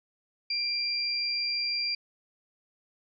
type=tone pair together; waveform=sine; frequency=2376 / 4758 Hz; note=D7 / D8; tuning=+20 / +22 cents; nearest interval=octave; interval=1202 cents; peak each=-34 / -28 dBFS; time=0.5-1.95 s; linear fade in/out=5 ms; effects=none